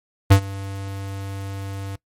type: tone with ADSR envelope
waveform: square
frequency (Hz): 98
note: G2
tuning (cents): 0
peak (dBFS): -7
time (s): 0.3-1.96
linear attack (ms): 15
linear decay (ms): 85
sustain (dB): -22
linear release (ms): 7
effects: noise-tail reverb RT60 0.1 s tail -21 dB re dry + MP3 64 kbps